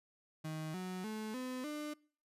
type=tone with pitch steps; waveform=35% pulse; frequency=156.7 / 184.21 / 216.5 / 254.6 / 299.2 Hz; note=D#3 / F#3 / A3 / C4 / D4; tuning=+13 / -7 / -28 / -47 / +32 cents; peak=-38 dBFS; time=0.44-1.94 s; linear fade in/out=10 ms; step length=300 ms; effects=noise-tail reverb RT60 0.5 s tail -25 dB re dry + resampled to 32000 Hz